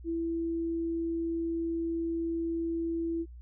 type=tone; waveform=sine; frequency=332.1 Hz; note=E4; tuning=13 cents sharp; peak=-29 dBFS; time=0.04-3.26 s; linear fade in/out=50 ms; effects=added 60 Hz sine -44 dBFS peak until 3.41 s